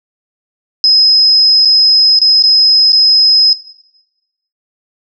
sine tone with dropouts, 5090 Hz, D#8, 39 cents sharp, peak -4 dBFS, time 0.84-3.53 s, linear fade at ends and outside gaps 1 ms, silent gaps 1.65-1.655 / 2.189-2.216 / 2.424-2.438 / 2.921-2.93 s, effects noise-tail reverb RT60 1.0 s tail -17 dB re dry

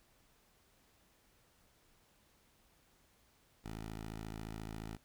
10% pulse tone, 54.3 Hz, A1, 22 cents flat, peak -35 dBFS, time 3.64-4.97 s, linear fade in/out 10 ms, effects pink hiss -70 dBFS RMS until 5.04 s

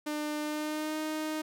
sawtooth tone with pitch glide, 300 to 310.2 Hz, D4 to D#4, +37 to -5 cents, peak -28 dBFS, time 0.06-1.42 s, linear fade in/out 10 ms, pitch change +58 cents, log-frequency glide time 0.41-0.98 s, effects none

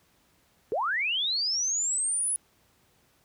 sine linear sweep, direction up, 384.9 to 10420 Hz, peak -25 dBFS, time 0.72-2.36 s, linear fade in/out 0 ms, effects pink hiss -65 dBFS RMS until 3.24 s + high-pass 60 Hz 12 dB/octave

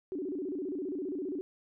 sine tone with vibrato, 329.6 Hz, E4, in tune, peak -33 dBFS, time 0.12-1.41 s, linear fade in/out 0 ms, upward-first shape square, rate 15 Hz, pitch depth 230 cents each way, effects none

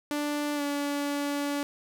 sawtooth tone with pitch glide, 293.7 to 286.7 Hz, D4 to D4, 0 to -42 cents, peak -24 dBFS, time 0.11-1.63 s, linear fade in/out 0 ms, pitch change -42 cents, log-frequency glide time 0.55-0.62 s, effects none

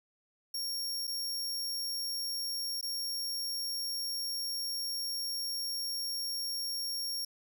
sawtooth tone with dropouts, 5540 Hz, F8, 15 cents flat, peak -31 dBFS, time 0.54-7.25 s, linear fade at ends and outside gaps 5 ms, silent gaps 1.071-1.076 / 2.812-2.827 s, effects none

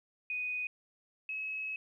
sine tone pair in turn, 2489 / 2571 Hz, D#7 / E7, 0 / -44 cents, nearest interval minor second, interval 56 cents, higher second, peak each -33 / -35 dBFS, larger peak first, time 0.3-0.67 / 1.29-1.76 s, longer second, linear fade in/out 2 ms, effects 12-bit

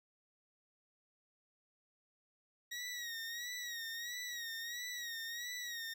20% pulse tone with vibrato, 1895 Hz, A#6, 28 cents sharp, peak -36 dBFS, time 2.71-5.94 s, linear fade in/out 10 ms, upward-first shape sine, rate 1.5 Hz, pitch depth 71 cents each way, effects none

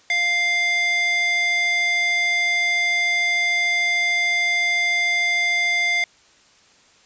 square tone with high-pass filter, 698.5 Hz, F5, in tune, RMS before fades -20 dBFS, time 0.1-6.04 s, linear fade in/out 2 ms, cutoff 1700 Hz, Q 7.5, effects white hiss -54 dBFS RMS until 7.05 s + resampled to 16000 Hz

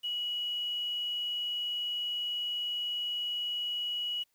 sine tone with quantisation, 2920 Hz, F#7, 24 cents flat, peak -31 dBFS, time 0.03-4.24 s, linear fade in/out 20 ms, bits 9, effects white hiss -75 dBFS RMS until 4.34 s

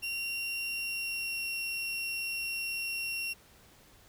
35% pulse tone with pitch glide, 2755 to 2738 Hz, F7 to F7, -24 to -35 cents, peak -31 dBFS, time 0.02-3.34 s, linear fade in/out 20 ms, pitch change -11 cents, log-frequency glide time 0.7-1.44 s, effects pink hiss -59 dBFS RMS until 4.08 s

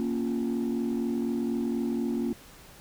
sine chord, Bb minor, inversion none, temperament equal, 233.1 / 277.2 / 349.2 Hz, Bb3 / Db4 / F4, 0 / 0 / 0 cents, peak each -27 / -30 / -31 dBFS, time 0-2.33 s, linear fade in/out 0 ms, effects tanh soft clip ceiling -22 dBFS + pink hiss -51 dBFS RMS until 2.8 s

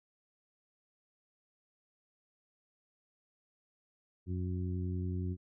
harmonic tone, 90.7 Hz, F#2, 34 cents flat, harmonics 1 / 2 / 3 / 4, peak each -34 / -40 / -44 / -46 dBFS, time 4.26-5.37 s, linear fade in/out 50 ms, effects none

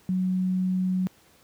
sine tone, 185 Hz, F#3, in tune, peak -22 dBFS, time 0.09-1.07 s, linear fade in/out 0 ms, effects pink hiss -58 dBFS RMS until 1.43 s + high-pass 80 Hz 12 dB/octave

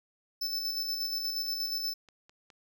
square tone with tremolo, 5274 Hz, E8, in tune, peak -30 dBFS, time 0.41-1.94 s, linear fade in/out 10 ms, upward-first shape square, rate 8.4 Hz, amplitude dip 35%
click train, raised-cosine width 0.2 ms, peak -38 dBFS, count 8, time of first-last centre 1.05-2.502 s, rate 4.82 Hz
effects none

